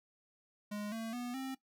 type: tone with pitch steps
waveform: square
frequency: 207.7 / 225.2 / 244.2 / 264.7 Hz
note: G#3 / A3 / B3 / C4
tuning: 0 / +40 / -19 / +20 cents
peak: -39 dBFS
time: 0.71-1.55 s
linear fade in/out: 10 ms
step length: 210 ms
effects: noise-tail reverb RT60 0.1 s tail -17 dB re dry